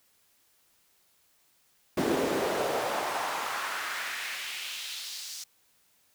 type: noise with high-pass filter sweep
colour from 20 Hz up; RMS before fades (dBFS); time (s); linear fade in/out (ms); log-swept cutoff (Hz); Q
brown; -32; 1.97-5.44; 5; 290 to 5500; 1.8
effects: white hiss -67 dBFS RMS until 6.14 s